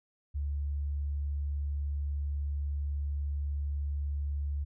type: tone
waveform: sine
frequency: 71.8 Hz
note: D2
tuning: 39 cents flat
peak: -30 dBFS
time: 0.34-4.65 s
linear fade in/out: 20 ms
effects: none